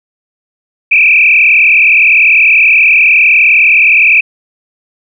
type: tone with frequency modulation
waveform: sine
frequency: 2473 Hz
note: D#7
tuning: 11 cents flat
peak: -3 dBFS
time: 0.91-4.21 s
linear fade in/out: 10 ms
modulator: 39.5 Hz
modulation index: 4
effects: none